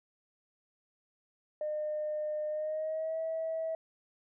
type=tone with pitch glide; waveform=sine; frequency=607 to 646.8 Hz; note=D#5 to E5; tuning=-43 to -33 cents; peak=-31 dBFS; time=1.61-3.75 s; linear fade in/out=2 ms; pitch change=+110 cents; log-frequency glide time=2.48-3.19 s; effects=tanh soft clip ceiling -27 dBFS